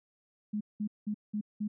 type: tone bursts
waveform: sine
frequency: 210 Hz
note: G#3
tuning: 19 cents sharp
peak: -30 dBFS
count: 5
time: 0.53-1.68 s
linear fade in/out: 10 ms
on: 78 ms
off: 190 ms
effects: none